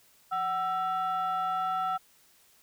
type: tone pair together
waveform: sine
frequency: 749.8 / 1329 Hz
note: F#5 / E6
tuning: +23 / +14 cents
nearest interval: minor seventh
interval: 991 cents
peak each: -28 dBFS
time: 0.31-1.98 s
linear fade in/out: 20 ms
effects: tanh soft clip ceiling -24 dBFS + white hiss -62 dBFS RMS until 2.62 s